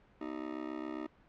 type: tone with amplitude modulation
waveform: 40% pulse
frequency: 311.1 Hz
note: D#4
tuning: in tune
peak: -33 dBFS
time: 0.21-1.07 s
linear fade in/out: 5 ms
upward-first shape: sine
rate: 67.4 Hz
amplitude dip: 100%
effects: pink hiss -64 dBFS RMS until 1.28 s + low-pass 2000 Hz 12 dB/octave